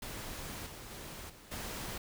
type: noise with level steps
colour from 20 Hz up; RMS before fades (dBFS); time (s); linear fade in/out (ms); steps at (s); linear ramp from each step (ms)
pink; -43 / -48 / -46 / -55 / -41; 0.02-1.98; 5; 0.66 / 0.9 / 1.29 / 1.51; 10
effects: none